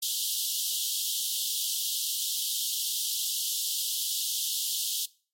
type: high-pass noise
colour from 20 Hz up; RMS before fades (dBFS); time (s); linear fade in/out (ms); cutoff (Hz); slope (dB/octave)
pink; -30; 0.02-5.06; 10; 3000; 96
effects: noise-tail reverb RT60 0.4 s tail -22 dB re dry + MP3 64 kbps